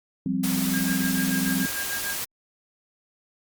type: chord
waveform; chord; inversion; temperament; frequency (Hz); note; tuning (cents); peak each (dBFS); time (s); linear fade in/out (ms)
sine; F suspended second; none; equal; 174.61 / 196 / 261.6; F3 / G3 / C4; 0 / 0 / 0; -29 / -27 / -26; 0.26-1.66; 2
type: noise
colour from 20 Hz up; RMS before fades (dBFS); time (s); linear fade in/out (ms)
white; -30; 0.43-2.25; 10
type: tone with tremolo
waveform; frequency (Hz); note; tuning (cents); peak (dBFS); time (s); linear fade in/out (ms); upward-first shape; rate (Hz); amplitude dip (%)
sine; 1617; G#6; -47; -28; 0.73-2.17; 10; sine; 6.8; 85
effects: Opus 48 kbps